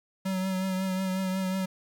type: tone with vibrato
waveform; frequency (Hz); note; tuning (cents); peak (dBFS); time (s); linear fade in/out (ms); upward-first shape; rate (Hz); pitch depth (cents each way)
square; 188.4; F#3; +32; -28; 0.25-1.66; 10; triangle; 5.5; 34
effects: 9-bit